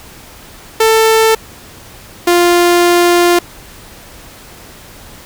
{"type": "tone pair in turn", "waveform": "sawtooth", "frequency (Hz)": [444.2, 349.3], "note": ["A4", "F4"], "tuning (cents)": [16, 0], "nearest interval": "major third", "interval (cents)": 416, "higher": "first", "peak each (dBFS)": -3, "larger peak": "neither", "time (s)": [[0.8, 1.35], [2.27, 3.39]], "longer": "second", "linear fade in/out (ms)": 5, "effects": ["pink hiss -36 dBFS RMS until 5.25 s"]}